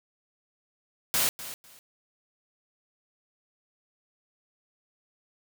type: noise with echo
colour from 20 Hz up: white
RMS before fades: -25 dBFS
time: 1.14-1.29 s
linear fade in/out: 0 ms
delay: 250 ms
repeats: 2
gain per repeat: -14 dB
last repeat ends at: 1.79 s
effects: none